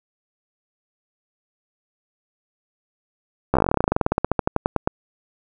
slowing click train, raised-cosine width 1 ms, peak -3 dBFS, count 29, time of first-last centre 3.54-4.875 s, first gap 14 ms, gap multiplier 1.08, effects none

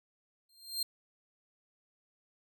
sawtooth tone with exponential growth, 4186 Hz, C8, in tune, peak -26 dBFS, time 0.49-0.83 s, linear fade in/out 5 ms, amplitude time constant 72 ms, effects none

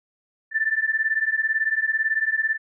sine beating tone pair, 1760 / 1778 Hz, A6 / A6, 0 / +18 cents, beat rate 18 Hz, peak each -23 dBFS, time 0.51-2.58 s, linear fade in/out 50 ms, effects none

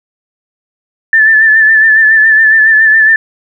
sine tone with vibrato, 1759 Hz, A6, 1 cent flat, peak -3 dBFS, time 1.13-3.16 s, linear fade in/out 2 ms, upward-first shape sine, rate 7.2 Hz, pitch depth 39 cents each way, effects none

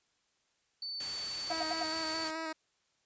sine tone, 4516 Hz, C#8, 31 cents sharp, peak -37 dBFS, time 0.82-2.28 s, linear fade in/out 2 ms
white noise, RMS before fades -42 dBFS, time 1-2.31 s, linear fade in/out 5 ms
sine tone bursts, 702 Hz, F5, 9 cents sharp, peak -32 dBFS, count 4, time 1.5-1.834 s, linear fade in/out 5 ms, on 28 ms, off 74 ms
10% pulse tone with vibrato, 320 Hz, D#4, 49 cents sharp, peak -28 dBFS, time 1.5-2.53 s, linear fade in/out 10 ms, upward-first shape square, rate 4.7 Hz, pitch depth 21 cents each way
effects white hiss -75 dBFS RMS until 3.05 s + resampled to 16000 Hz

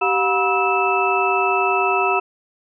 sine tone cluster, 387.3 / 719 / 967 / 1297 / 2639 Hz, G4 / F#5 / B5 / E6 / E7, -21 / -50 / -37 / -28 / +1 cents, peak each -22 dBFS, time 0.01-2.2 s, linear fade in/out 10 ms, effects none

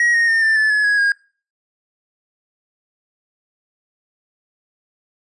triangle tone with pitch steps, 1900 / 1858.8 / 1818.4 / 1778.9 / 1740.3 / 1702.5 / 1665.6 / 1629.4 Hz, A#6 / A#6 / A#6 / A6 / A6 / G#6 / G#6 / G#6, +33 / -5 / -43 / +18 / -19 / +42 / +5 / -33 cents, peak -11 dBFS, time 0-1.12 s, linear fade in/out 2 ms, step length 140 ms, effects noise-tail reverb RT60 0.4 s tail -24 dB re dry + resampled to 22050 Hz

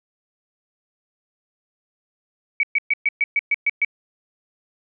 sine tone bursts, 2269 Hz, C#7, 40 cents sharp, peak -15 dBFS, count 9, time 2.6-3.848 s, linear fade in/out 2 ms, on 32 ms, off 120 ms, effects none

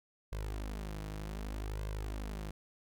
sawtooth tone with flanger, 51.91 Hz, G#1, in tune, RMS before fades -40 dBFS, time 0.32-2.51 s, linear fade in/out 5 ms, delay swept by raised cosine 1.9 to 6.3 ms, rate 0.65 Hz, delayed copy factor +0.7, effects none

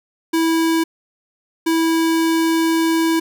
square tone pair in turn, 327.1 / 327.1 Hz, E4 / E4, -13 / -13 cents, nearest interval unison, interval 0 cents, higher neither, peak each -15 dBFS, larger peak neither, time 0.33-0.84 / 1.66-3.2 s, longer second, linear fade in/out 10 ms, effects none

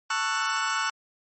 35% pulse chord, F# minor seventh, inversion first, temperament just, 888 / 1110 / 1332 / 1480 Hz, A5 / C#6 / E6 / F#6, +16 / +2 / +18 / 0 cents, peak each -31 / -29 / -29 / -27 dBFS, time 0.1-0.9 s, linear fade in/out 5 ms, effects MP3 32 kbps

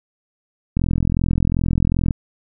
click train, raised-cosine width 5 ms, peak -6 dBFS, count 58, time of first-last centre 0.77-2.108 s, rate 42.6 Hz, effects none

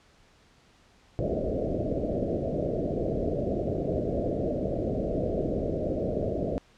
white low-pass noise, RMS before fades -29 dBFS, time 1.19-6.58 s, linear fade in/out 0 ms, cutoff 660 Hz, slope 96 dB/octave, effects pink hiss -60 dBFS RMS until 6.77 s + low-pass 6000 Hz 12 dB/octave

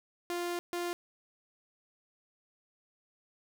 sawtooth tone bursts at uneven times, 349.2 Hz, F4, in tune, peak -29 dBFS, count 2, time 0.3-0.59 / 0.73-0.93 s, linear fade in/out 0 ms, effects none

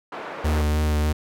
pink band-pass noise, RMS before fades -34 dBFS, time 0.12-0.62 s, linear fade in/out 5 ms, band 450 to 1500 Hz, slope 12 dB/octave
45% pulse tone with vibrato, 75.8 Hz, D#2, 45 cents flat, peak -19 dBFS, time 0.44-1.13 s, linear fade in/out 10 ms, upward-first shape sine, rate 3.3 Hz, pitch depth 17 cents each way
effects none

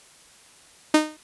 sawtooth tone with exponential decay, 307.6 Hz, D#4, 20 cents flat, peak -7 dBFS, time 0.94-1.17 s, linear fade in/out 5 ms, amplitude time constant 50 ms, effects white hiss -52 dBFS RMS until 1.23 s + resampled to 24000 Hz

